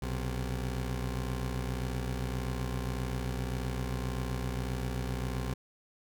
20% pulse tone pair together, 61.74 / 131.11 Hz, B1 / C3, 0 / +4 cents, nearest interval octave + minor second, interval 1304 cents, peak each -28 / -34 dBFS, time 0.02-5.54 s, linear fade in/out 5 ms, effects none

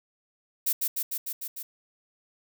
violet noise with echo, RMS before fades -25 dBFS, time 0.66-0.73 s, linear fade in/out 10 ms, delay 150 ms, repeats 6, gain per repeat -2 dB, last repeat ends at 1.63 s, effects none

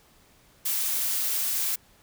blue noise, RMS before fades -27 dBFS, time 0.65-1.76 s, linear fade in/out 10 ms, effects pink hiss -59 dBFS RMS until 2.02 s

